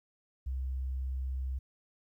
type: tone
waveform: sine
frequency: 65.41 Hz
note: C2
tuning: in tune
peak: -31 dBFS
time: 0.46-1.59 s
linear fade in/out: 10 ms
effects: tanh soft clip ceiling -28 dBFS + 12-bit